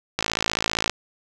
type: click train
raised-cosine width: 0.2 ms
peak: -4 dBFS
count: 40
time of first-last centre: 0.19-0.897 s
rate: 55.2 Hz
effects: none